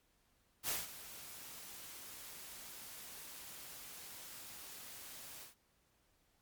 white noise with ADSR envelope, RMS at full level -36 dBFS, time 0.63-5.55 s, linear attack 57 ms, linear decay 180 ms, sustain -15 dB, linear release 140 ms, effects pink hiss -75 dBFS RMS until 6.41 s + MP3 96 kbps

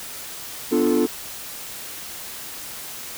triangle chord, B half-diminished seventh, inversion none, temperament equal, 246.9 / 293.7 / 349.2 / 440 Hz, B3 / D4 / F4 / A4, 0 / 0 / 0 / 0 cents, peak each -19 dBFS, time 0.71-1.07 s, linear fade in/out 20 ms, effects tanh soft clip ceiling -10 dBFS + white hiss -35 dBFS RMS until 3.17 s

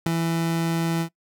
30% pulse tone with ADSR envelope, 165.9 Hz, E3, 11 cents sharp, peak -13 dBFS, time 0.06-1.09 s, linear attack 6 ms, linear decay 3 ms, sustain -6 dB, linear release 80 ms, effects noise-tail reverb RT60 0.1 s tail -21 dB re dry

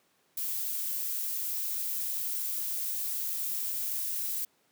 violet noise, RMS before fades -33 dBFS, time 0.37-4.45 s, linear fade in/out 5 ms, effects pink hiss -69 dBFS RMS until 4.71 s + high-pass 200 Hz 12 dB/octave

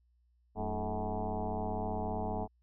sine tone with frequency modulation, 329.6 Hz, E4, in tune, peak -32 dBFS, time 0.55-2.48 s, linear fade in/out 50 ms, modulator 104 Hz, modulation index 5.2, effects added 60 Hz sine -67 dBFS peak until 2.62 s

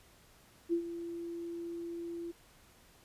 sine tone with ADSR envelope, 340 Hz, F4, 46 cents flat, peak -26 dBFS, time 0.69-2.32 s, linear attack 38 ms, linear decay 88 ms, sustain -12 dB, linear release 16 ms, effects pink hiss -62 dBFS RMS until 3.04 s + resampled to 32000 Hz

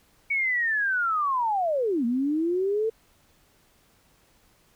sine linear two-way sweep, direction down then up, 2252 to 227.6 to 452.8 Hz, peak -22 dBFS, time 0.3-2.9 s, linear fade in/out 10 ms, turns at 2.05 s, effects pink hiss -62 dBFS RMS until 4.75 s

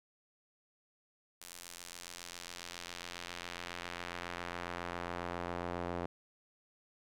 sawtooth tone with band-pass filter sweep, 87.31 Hz, F2, in tune, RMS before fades -43 dBFS, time 1.41-6.06 s, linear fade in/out 5 ms, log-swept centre 10000 to 640 Hz, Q 0.76, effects none

